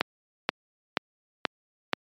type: click train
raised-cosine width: 0.3 ms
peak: -5 dBFS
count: 5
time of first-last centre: 0.01-1.933 s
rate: 2.08 Hz
effects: high-pass 200 Hz 12 dB/octave + MP3 96 kbps